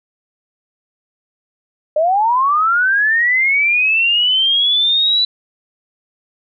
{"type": "linear sweep", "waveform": "sine", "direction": "up", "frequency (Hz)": [592, 3982], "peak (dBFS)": -11, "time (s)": [1.96, 5.25], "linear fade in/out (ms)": 5, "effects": []}